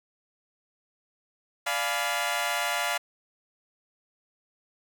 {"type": "chord", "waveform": "15% pulse", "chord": "D diminished seventh", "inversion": "none", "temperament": "equal with one note detuned", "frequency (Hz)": [587.3, 698.5, 841.7, 987.8], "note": ["D5", "F5", "Ab5", "Cb6"], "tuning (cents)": [0, 0, 23, 0], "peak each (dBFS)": [-27, -23, -27, -27], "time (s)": [1.66, 2.98], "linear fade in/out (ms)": 10, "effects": []}